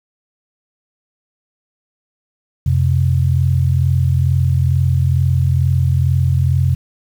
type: tone pair together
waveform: sine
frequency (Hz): 88.58 / 130.81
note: F2 / C3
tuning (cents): +25 / 0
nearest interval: perfect fifth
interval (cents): 675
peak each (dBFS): -14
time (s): 2.66-6.75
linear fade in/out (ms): 5
effects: 7-bit